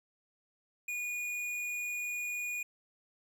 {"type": "tone with tanh clipping", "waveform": "sine", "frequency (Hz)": 2449, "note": "D#7", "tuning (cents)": -28, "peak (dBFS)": -36, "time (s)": [0.88, 2.63], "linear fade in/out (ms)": 5, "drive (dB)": 14, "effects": []}